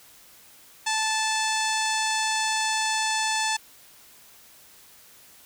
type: harmonic tone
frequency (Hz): 876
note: A5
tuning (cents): -8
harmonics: 1 / 2 / 3 / 4 / 5 / 6 / 7 / 8 / 9 / 10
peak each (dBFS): -27 / -30 / -32 / -33 / -34 / -35 / -35 / -36 / -37 / -37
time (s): 0.86-3.57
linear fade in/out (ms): 10
effects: white hiss -52 dBFS RMS until 5.45 s